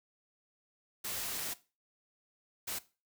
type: noise bursts at uneven times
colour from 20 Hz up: white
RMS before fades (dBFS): -38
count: 2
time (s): 1.04-1.54 / 2.67-2.79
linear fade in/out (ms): 10
effects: noise-tail reverb RT60 0.3 s tail -17 dB re dry